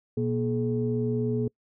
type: tone cluster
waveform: sine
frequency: 121.7 / 237.9 / 425.7 Hz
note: B2 / A#3 / G#4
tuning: -25 / +35 / +43 cents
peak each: -28 dBFS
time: 0.17-1.48 s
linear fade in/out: 5 ms
effects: noise-tail reverb RT60 0.1 s tail -26 dB re dry + tanh soft clip ceiling -15 dBFS